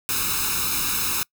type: noise with comb filter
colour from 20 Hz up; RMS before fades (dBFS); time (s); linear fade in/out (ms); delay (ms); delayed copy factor
white; -24; 0.09-1.23; 0; 0.77; +1
effects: noise-tail reverb RT60 0.1 s tail -25 dB re dry